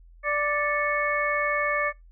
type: harmonic tone with a mistuned harmonic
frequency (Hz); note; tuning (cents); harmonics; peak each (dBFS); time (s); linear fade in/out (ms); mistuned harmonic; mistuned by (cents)
587.3; D5; 0; 1 / 2 / 3 / 4; -28 / -28 / -28 / -28; 0.23-1.93; 50; 4; -110
effects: noise-tail reverb RT60 0.2 s tail -24 dB re dry + added 42 Hz sine -48 dBFS peak until 2.11 s